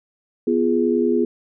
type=chord; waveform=sine; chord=F diminished; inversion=second; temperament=equal with one note detuned; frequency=246.9 / 344.8 / 415.3 Hz; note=Cb4 / F4 / Ab4; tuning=0 / -22 / 0 cents; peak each=-20 dBFS; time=0.47-1.25 s; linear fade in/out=5 ms; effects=none